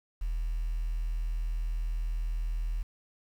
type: tone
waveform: sine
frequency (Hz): 40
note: D#1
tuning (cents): +49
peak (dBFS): -27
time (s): 0.21-2.83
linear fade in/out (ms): 10
effects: tanh soft clip ceiling -26 dBFS + 9-bit